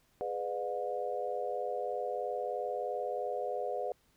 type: chord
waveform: sine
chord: G# diminished seventh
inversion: none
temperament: just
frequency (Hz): 415.3 / 498.4 / 598 / 717.6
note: G#4 / B4 / D5 / F5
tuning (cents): 0 / +16 / +31 / +47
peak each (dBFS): -40 / -37 / -39 / -38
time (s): 0.21-3.92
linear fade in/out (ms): 0
effects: pink hiss -70 dBFS RMS until 4.16 s